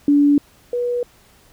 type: tone pair in turn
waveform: sine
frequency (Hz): 288.2 / 485.8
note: D4 / B4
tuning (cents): -33 / -29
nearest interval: major sixth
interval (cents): 904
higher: second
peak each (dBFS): -10 / -18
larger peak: first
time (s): 0.08-0.38 / 0.73-1.03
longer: neither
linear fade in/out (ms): 2
effects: pink hiss -52 dBFS RMS until 1.52 s